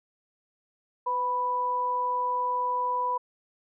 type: tone pair together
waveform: sine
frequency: 501.5 / 987.8 Hz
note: B4 / B5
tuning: +26 / 0 cents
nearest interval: octave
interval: 1174 cents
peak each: -35 / -25 dBFS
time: 1.06-3.18 s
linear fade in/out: 10 ms
effects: none